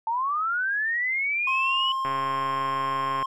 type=linear sweep; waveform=sine; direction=up; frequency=880 to 2988 Hz; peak=-23 dBFS; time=0.07-1.92 s; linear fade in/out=2 ms
type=tone; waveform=triangle; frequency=1062 Hz; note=C6; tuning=25 cents sharp; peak=-23 dBFS; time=1.47-3.26 s; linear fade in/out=5 ms
type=click train; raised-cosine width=0.5 ms; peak=-18 dBFS; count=161; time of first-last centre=2.05-3.226 s; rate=136 Hz
effects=none